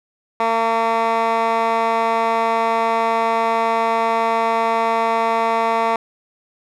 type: tone with band-pass filter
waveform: 15% pulse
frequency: 227.3 Hz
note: A#3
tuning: 43 cents flat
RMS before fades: -18 dBFS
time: 0.4-5.96 s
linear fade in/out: 2 ms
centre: 1100 Hz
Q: 1.6
effects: none